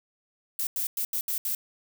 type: noise bursts at uneven times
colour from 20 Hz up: violet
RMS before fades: -29 dBFS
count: 6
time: 0.59-0.67 / 0.76-0.87 / 0.97-1.05 / 1.13-1.21 / 1.28-1.38 / 1.45-1.55 s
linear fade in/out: 2 ms
effects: none